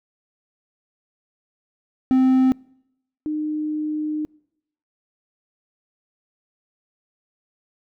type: tone pair in turn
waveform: triangle / sine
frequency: 260 / 305 Hz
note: C4 / D#4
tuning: -11 / -34 cents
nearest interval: minor third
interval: 277 cents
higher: second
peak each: -11 / -22 dBFS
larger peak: first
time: 2.11-2.52 / 3.26-4.25 s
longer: second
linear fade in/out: 0 ms
effects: noise-tail reverb RT60 0.8 s tail -26 dB re dry